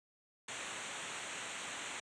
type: noise with comb filter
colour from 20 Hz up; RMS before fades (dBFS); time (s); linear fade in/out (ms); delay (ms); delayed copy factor
pink; -43; 0.48-2; 5; 0.2; -0.75
effects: high-pass 150 Hz 12 dB/octave + resampled to 22050 Hz